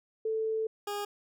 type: tone pair in turn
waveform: sine / 20% pulse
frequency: 441.3 / 409.7 Hz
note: A4 / G#4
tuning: +5 / -24 cents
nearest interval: minor second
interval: 129 cents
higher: first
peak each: -28 dBFS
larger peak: neither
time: 0.25-0.67 / 0.87-1.05 s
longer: first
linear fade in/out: 5 ms
effects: none